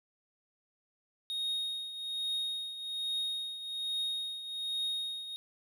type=tone with tremolo; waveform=triangle; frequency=3729 Hz; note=A#7; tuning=in tune; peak=-29 dBFS; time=1.3-5.36 s; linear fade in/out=0 ms; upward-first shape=triangle; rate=1.2 Hz; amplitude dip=70%; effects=none